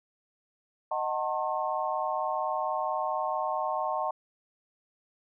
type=chord; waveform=sine; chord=D# diminished seventh; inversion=none; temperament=just; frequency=622.3 / 746.7 / 896 / 1075.3 Hz; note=D#5 / F#5 / A5 / C6; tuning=0 / +16 / +31 / +47 cents; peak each=-33 dBFS; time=0.91-4.11 s; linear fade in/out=5 ms; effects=none